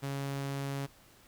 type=tone; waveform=sawtooth; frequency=138.59 Hz; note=C#3; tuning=in tune; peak=-30 dBFS; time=0.02-0.87 s; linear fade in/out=20 ms; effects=pink hiss -60 dBFS RMS until 1.27 s